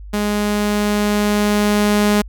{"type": "tone with level ramp", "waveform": "sawtooth", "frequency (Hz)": 207.7, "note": "G#3", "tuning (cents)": 0, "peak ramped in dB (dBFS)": [-13, -8], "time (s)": [0.13, 2.22], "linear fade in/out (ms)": 10, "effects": ["added 50 Hz sine -31 dBFS peak until 2.28 s"]}